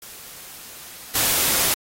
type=noise with level steps; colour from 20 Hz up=white; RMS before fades=-40 / -20 dBFS; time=0.02-1.74 s; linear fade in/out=2 ms; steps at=1.15 s; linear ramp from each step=5 ms; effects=AAC 48 kbps